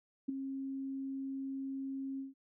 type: tone with ADSR envelope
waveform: sine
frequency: 270 Hz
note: C#4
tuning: 45 cents flat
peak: -29 dBFS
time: 0.28-2.34 s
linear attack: 12 ms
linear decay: 8 ms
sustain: -8 dB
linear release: 150 ms
effects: none